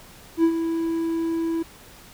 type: tone with ADSR envelope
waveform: triangle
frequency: 329.6 Hz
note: E4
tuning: in tune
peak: -11 dBFS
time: 0.37-1.63 s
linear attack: 68 ms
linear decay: 73 ms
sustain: -9 dB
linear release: 10 ms
effects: pink hiss -47 dBFS RMS until 2.13 s